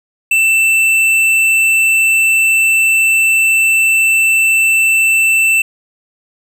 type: tone with tanh clipping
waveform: sine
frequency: 2666 Hz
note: E7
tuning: 19 cents sharp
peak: -10 dBFS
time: 0.31-5.62 s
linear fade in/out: 5 ms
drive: 12 dB
effects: none